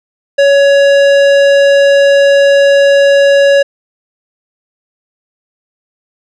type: tone with tanh clipping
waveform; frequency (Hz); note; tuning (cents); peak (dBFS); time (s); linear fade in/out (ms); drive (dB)
sine; 560; C#5; +18; -6; 0.38-3.63; 10; 16
effects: none